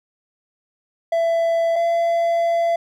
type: tone pair in turn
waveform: triangle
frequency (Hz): 667 / 676.7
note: E5 / E5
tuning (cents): +20 / +45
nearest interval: unison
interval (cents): 25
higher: second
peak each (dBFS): -14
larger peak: neither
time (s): 1.12-1.76 / 1.76-2.76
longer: second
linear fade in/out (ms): 5
effects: none